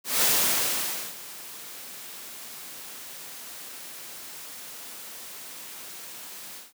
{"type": "noise with ADSR envelope", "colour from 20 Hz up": "white", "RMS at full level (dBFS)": -21, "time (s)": [0.04, 6.73], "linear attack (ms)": 180, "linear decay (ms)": 920, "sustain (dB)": -20, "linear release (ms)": 170, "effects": ["high-pass 150 Hz 12 dB/octave"]}